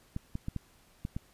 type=clicks; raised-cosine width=5 ms; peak=-22 dBFS; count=6; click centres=0.164 / 0.354 / 0.484 / 0.563 / 1.051 / 1.165 s; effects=pink hiss -63 dBFS RMS until 1.33 s + resampled to 32000 Hz